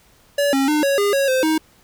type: tone with pitch steps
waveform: square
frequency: 571 / 271.6 / 302.2 / 555 / 406.3 / 551 / 519 / 315 Hz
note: D5 / C#4 / D4 / C#5 / G#4 / C#5 / C5 / D#4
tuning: -49 / -35 / +50 / +2 / -38 / -11 / -14 / +21 cents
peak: -16 dBFS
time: 0.38-1.58 s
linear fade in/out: 5 ms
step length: 150 ms
effects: pink hiss -54 dBFS RMS until 1.83 s